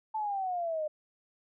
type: exponential sweep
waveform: sine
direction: down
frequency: 884 to 601 Hz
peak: -30 dBFS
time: 0.14-0.88 s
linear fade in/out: 10 ms
effects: none